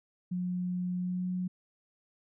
sine tone with pitch glide, 180 to 182.09 Hz, F#3 to F#3, -47 to -27 cents, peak -30 dBFS, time 0.31-1.48 s, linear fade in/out 10 ms, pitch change +20 cents, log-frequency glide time 0.98-1.28 s, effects none

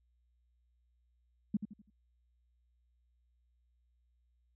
sine tone with echo, 207.7 Hz, G#3, in tune, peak -27 dBFS, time 1.54-1.57 s, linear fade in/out 5 ms, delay 83 ms, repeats 4, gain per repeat -9 dB, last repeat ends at 1.902 s, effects added 60 Hz sine -70 dBFS peak until 4.55 s

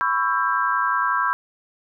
sine chord, C# half-diminished seventh, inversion third, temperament just, 997.9 / 1108.7 / 1330.5 / 1596.6 Hz, B5 / C#6 / E6 / G6, +18 / 0 / +16 / +31 cents, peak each -24 dBFS, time 0.01-1.33 s, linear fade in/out 0 ms, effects none

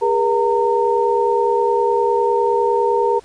sine tone cluster, 407.6 / 477.4 / 917 Hz, G#4 / A#4 / A#5, -32 / +41 / -29 cents, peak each -18 dBFS, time 0.01-3.2 s, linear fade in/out 20 ms, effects pink hiss -48 dBFS RMS until 3.24 s + resampled to 22050 Hz

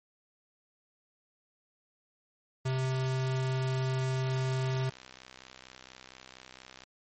square tone, 130.81 Hz, C3, in tune, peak -29 dBFS, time 2.65-4.9 s, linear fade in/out 10 ms
click train, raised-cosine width 0.2 ms, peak -30 dBFS, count 166, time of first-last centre 4.27-6.836 s, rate 64.3 Hz
effects MP3 32 kbps

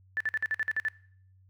sine tone bursts, 1755 Hz, A6, 5 cents flat, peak -26 dBFS, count 9, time 0.17-0.884 s, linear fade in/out 0 ms, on 34 ms, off 51 ms, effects noise-tail reverb RT60 0.6 s tail -21 dB re dry + added 94 Hz sine -57 dBFS peak until 1.49 s

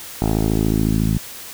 10% pulse tone with low-pass filter sweep, 54 Hz, A1, 32 cents flat, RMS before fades -18 dBFS, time 0.22-1.18 s, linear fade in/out 0 ms, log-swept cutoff 720 to 180 Hz, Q 1.5, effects white hiss -35 dBFS RMS until 1.53 s

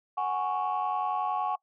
sine chord, F# suspended second, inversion none, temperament equal, 740 / 830.6 / 1108.7 Hz, F#5 / G#5 / C#6, 0 / 0 / 0 cents, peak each -30 dBFS, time 0.17-1.56 s, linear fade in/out 10 ms, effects noise-tail reverb RT60 0.1 s tail -24 dB re dry + tanh soft clip ceiling -21 dBFS

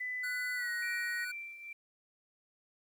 sine tone with pitch glide, 2000 to 1887.7 Hz, B6 to A#6, +21 to +21 cents, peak -35 dBFS, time 0-1.25 s, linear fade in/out 10 ms, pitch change -100 cents, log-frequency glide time 0.55-0.7 s
square tone, 1480 Hz, F#6, in tune, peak -39 dBFS, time 0.23-1.32 s, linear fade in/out 10 ms
sine tone with tremolo, 2349 Hz, D7, in tune, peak -39 dBFS, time 0.82-1.73 s, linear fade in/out 5 ms, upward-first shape triangle, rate 2.3 Hz, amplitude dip 65%
effects 11-bit

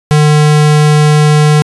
square tone, 150.5 Hz, D3, 43 cents sharp, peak -5 dBFS, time 0.11-1.62 s, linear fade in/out 0 ms, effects resampled to 24000 Hz

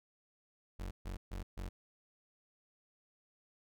35% pulse tone bursts, 46.32 Hz, F#1, 3 cents sharp, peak -38 dBFS, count 4, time 0.79-1.69 s, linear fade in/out 10 ms, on 120 ms, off 140 ms, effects none

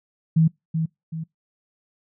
sine tone with echo, 161.2 Hz, E3, 38 cents flat, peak -13 dBFS, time 0.36-0.48 s, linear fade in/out 10 ms, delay 380 ms, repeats 2, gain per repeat -7 dB, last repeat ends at 1.24 s, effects noise-tail reverb RT60 0.2 s tail -26 dB re dry

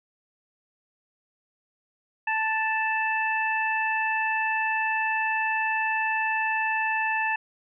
harmonic tone, 880 Hz, A5, in tune, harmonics 1 / 2 / 3, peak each -27 / -27 / -29 dBFS, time 2.27-7.36 s, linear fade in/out 5 ms, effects none

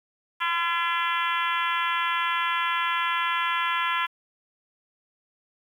harmonic tone with a mistuned harmonic, 340 Hz, F4, 46 cents flat, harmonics 3 / 4 / 5 / 6 / 7 / 8 / 9 / 10, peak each -27 / -29 / -31 / -33 / -34 / -35 / -36 / -37 dBFS, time 0.4-4.07 s, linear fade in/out 20 ms, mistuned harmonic 10, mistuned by -21 cents, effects 9-bit

